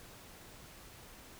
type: silence
effects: pink hiss -54 dBFS RMS until 1.39 s